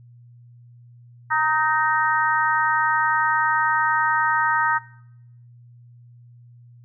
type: harmonic tone with a mistuned harmonic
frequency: 309.7 Hz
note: D#4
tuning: 8 cents flat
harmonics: 3 / 4 / 5 / 6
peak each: -22 / -23 / -24 / -25 dBFS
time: 1.3-4.79 s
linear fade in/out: 20 ms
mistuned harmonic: 4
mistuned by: +29 cents
effects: noise-tail reverb RT60 0.8 s tail -20 dB re dry + added 120 Hz sine -45 dBFS peak until 6.84 s